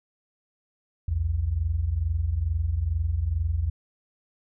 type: tone pair together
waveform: sine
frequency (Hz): 61.74 / 84.02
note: B1 / E2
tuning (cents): 0 / +34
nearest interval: perfect fourth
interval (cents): 534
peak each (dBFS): -28 / -24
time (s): 1.08-3.7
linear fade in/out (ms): 5
effects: none